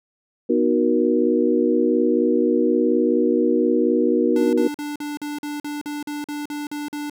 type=chord; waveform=sine; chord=B major seventh; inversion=none; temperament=equal with one note detuned; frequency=246.9 / 311.1 / 370 / 473.5 Hz; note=B3 / D#4 / F#4 / A#4; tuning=0 / 0 / 0 / +27 cents; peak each=-21 dBFS; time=0.49-4.68 s; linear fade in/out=10 ms
type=tone bursts; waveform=square; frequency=294 Hz; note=D4; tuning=2 cents sharp; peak=-27 dBFS; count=13; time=4.36-7.098 s; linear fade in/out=2 ms; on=170 ms; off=44 ms
effects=none